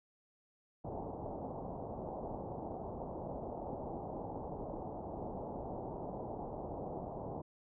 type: low-pass noise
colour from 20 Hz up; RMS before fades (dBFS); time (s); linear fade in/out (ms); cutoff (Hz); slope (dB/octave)
white; -43; 0.84-7.42; 10; 860; 48
effects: none